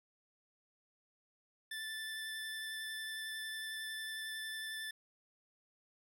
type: tone with vibrato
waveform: 25% pulse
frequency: 1760 Hz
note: A6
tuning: in tune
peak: -37 dBFS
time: 1.71-4.91 s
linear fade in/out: 5 ms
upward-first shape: sine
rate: 11 Hz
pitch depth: 11 cents each way
effects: none